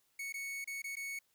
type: tone with dropouts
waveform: 45% pulse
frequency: 2217 Hz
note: C#7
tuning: in tune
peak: -39 dBFS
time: 0.19-1.19 s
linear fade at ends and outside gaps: 5 ms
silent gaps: 0.325-0.34 / 0.644-0.674 / 0.82-0.841 / 0.956-0.967 s
effects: white hiss -75 dBFS RMS until 1.34 s